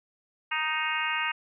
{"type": "harmonic tone with a mistuned harmonic", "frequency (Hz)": 311.1, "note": "D#4", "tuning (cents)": 0, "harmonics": [3, 4, 5, 6, 7, 8, 9], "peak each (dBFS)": [-34, -34, -34, -34, -34, -34, -34], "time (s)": [0.51, 1.32], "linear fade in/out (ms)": 10, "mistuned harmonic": 8, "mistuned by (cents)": 19, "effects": []}